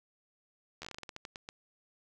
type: slowing click train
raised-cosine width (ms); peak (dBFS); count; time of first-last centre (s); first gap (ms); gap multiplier
0.2; -25; 14; 0.82-1.489; 12; 1.22
effects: none